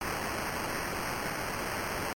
blue noise with sample-and-hold, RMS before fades -34 dBFS, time 0.01-2.13 s, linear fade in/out 2 ms, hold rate 3675 Hz, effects MP3 64 kbps

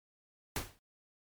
pink noise with exponential decay, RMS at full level -32 dBFS, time 0.56-0.79 s, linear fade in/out 1 ms, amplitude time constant 48 ms, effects MP3 96 kbps

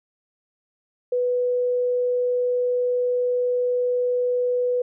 sine tone, 493.9 Hz, B4, in tune, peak -19 dBFS, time 1.12-4.82 s, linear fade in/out 5 ms, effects none

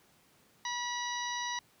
harmonic tone, 970 Hz, B5, 31 cents flat, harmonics 1 / 2 / 3 / 4 / 5 / 6, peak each -37 / -39 / -46 / -41 / -48 / -42 dBFS, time 0.65-1.59 s, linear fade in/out 2 ms, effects pink hiss -65 dBFS RMS until 1.8 s + high-pass 100 Hz 12 dB/octave

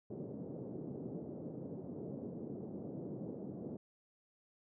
pink band-pass noise, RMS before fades -45 dBFS, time 0.1-3.77 s, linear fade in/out 5 ms, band 140 to 490 Hz, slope 24 dB/octave, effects none

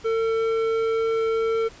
sine tone with tanh clipping, 450.3 Hz, A4, 40 cents sharp, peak -22 dBFS, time 0.04-1.69 s, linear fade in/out 20 ms, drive 12 dB, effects pink hiss -47 dBFS RMS until 1.8 s + resampled to 16000 Hz

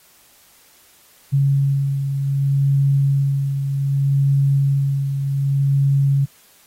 sine beating tone pair, 138.59 / 139.24 Hz, C#3 / C#3, 0 / +8 cents, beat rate 0.65 Hz, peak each -15 / -24 dBFS, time 1.32-6.26 s, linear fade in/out 20 ms, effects white hiss -52 dBFS RMS until 6.66 s + AAC 48 kbps

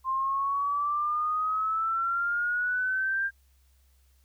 sine exponential sweep, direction up, 1048 to 1601 Hz, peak -25 dBFS, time 0.04-3.31 s, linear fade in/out 50 ms, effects added 66 Hz sine -60 dBFS peak until 4.24 s + white hiss -70 dBFS RMS until 4.24 s

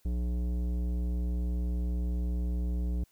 sine tone with tanh clipping, 60 Hz, B1, 49 cents flat, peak -30 dBFS, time 0.05-3.04 s, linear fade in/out 5 ms, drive 14 dB, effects white hiss -68 dBFS RMS until 3.11 s

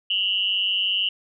sine tone with amplitude modulation, 2935 Hz, F#7, 15 cents flat, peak -16 dBFS, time 0.1-1.09 s, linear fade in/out 5 ms, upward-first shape sine, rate 194 Hz, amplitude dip 90%, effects none

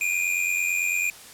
square tone pair together, 2387 / 2476 Hz, D7 / D#7, +28 / -9 cents, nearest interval minor second, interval 63 cents, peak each -26 dBFS, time 0.01-1.1 s, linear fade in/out 2 ms, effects white hiss -45 dBFS RMS until 1.33 s + low-pass 12000 Hz 12 dB/octave

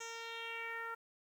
10% pulse tone with low-pass filter sweep, 459.3 Hz, A#4, 26 cents flat, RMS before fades -44 dBFS, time 0-0.95 s, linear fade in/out 10 ms, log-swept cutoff 6600 to 1400 Hz, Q 3.3, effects 11-bit

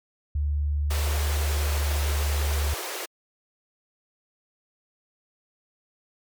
sine tone with pitch glide, 73.2 to 72.57 Hz, D2 to D2, -5 to -20 cents, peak -22 dBFS, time 0.35-2.74 s, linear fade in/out 5 ms, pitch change -15 cents, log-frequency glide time 1.24-2.62 s
pink high-pass noise, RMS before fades -33 dBFS, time 0.9-3.06 s, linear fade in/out 10 ms, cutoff 330 Hz, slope 96 dB/octave
effects MP3 96 kbps

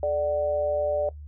sine tone with amplitude modulation, 590 Hz, D5, 8 cents sharp, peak -19 dBFS, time 0.03-1.09 s, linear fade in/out 2 ms, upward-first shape sine, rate 162 Hz, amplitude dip 65%, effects noise-tail reverb RT60 0.1 s tail -19 dB re dry + added 74 Hz sine -38 dBFS peak until 1.27 s

